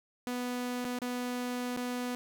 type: tone with dropouts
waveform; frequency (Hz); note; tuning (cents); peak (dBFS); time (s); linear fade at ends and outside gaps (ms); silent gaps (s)
sawtooth; 246.9; B3; 0; -29; 0.27-2.15; 0; 0.844-0.851 / 0.988-1.018 / 1.765-1.772
effects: none